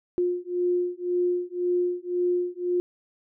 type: beating tone pair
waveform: sine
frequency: 354.8 / 356.7 Hz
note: F4 / F4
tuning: +27 / +37 cents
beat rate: 1.9 Hz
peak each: -26 dBFS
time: 0.18-2.8 s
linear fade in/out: 0 ms
effects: none